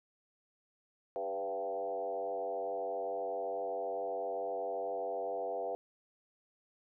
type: tone with frequency modulation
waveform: sine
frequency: 587.3 Hz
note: D5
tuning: in tune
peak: -34 dBFS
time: 1.16-5.75 s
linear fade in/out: 0 ms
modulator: 92.3 Hz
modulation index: 1.9
effects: none